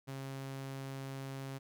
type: tone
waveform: sawtooth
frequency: 135.3 Hz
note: C#3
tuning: 42 cents flat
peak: -37 dBFS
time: 0.07-1.59 s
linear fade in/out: 20 ms
effects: none